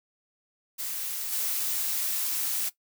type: noise with level steps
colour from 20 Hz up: blue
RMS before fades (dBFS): -33 / -29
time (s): 0.78-2.7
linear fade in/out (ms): 20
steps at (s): 1.32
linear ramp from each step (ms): 2
effects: noise-tail reverb RT60 0.1 s tail -17 dB re dry